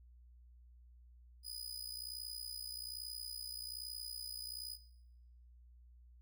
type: tone with amplitude modulation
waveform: sawtooth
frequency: 4978 Hz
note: D#8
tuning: in tune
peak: -37 dBFS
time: 1.43-4.78 s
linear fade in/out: 50 ms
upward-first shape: sine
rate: 61.2 Hz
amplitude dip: 80%
effects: noise-tail reverb RT60 0.9 s tail -17 dB re dry + added 60 Hz sine -58 dBFS peak until 6.21 s